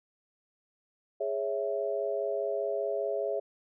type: chord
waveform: sine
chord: C# minor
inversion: second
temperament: equal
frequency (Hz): 415.3 / 554.4 / 659.3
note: G#4 / C#5 / E5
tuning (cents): 0 / 0 / 0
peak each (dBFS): -33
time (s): 1.2-3.4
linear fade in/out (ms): 10
effects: none